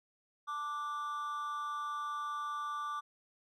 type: tone with amplitude modulation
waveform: triangle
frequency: 1175 Hz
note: D6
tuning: 1 cent sharp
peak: -31 dBFS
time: 0.47-3.01 s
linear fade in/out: 20 ms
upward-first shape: sine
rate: 295 Hz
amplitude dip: 65%
effects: none